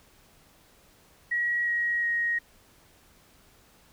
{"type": "tone with pitch steps", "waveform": "sine", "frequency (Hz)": [1911, 1895.6, 1880.3], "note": ["A#6", "A#6", "A#6"], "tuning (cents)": [43, 28, 14], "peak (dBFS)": -24, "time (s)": [1.31, 2.39], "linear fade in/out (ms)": 10, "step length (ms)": 360, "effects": ["pink hiss -59 dBFS RMS until 3.92 s"]}